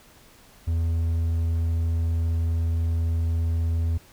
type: tone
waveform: triangle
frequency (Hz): 82.7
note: E2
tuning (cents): +6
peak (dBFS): -19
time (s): 0.67-3.98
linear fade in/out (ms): 10
effects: pink hiss -53 dBFS RMS until 4.12 s